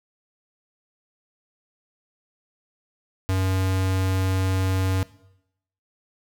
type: tone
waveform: square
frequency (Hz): 94.4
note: F#2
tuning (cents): +35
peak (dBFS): -21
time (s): 3.29-5.03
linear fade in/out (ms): 0
effects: noise-tail reverb RT60 0.8 s tail -19 dB re dry